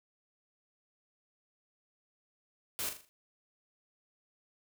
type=noise with echo; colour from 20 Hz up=white; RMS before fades=-36 dBFS; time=2.79-2.89 s; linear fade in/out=0 ms; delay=40 ms; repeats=5; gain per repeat=-7 dB; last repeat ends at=3.09 s; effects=none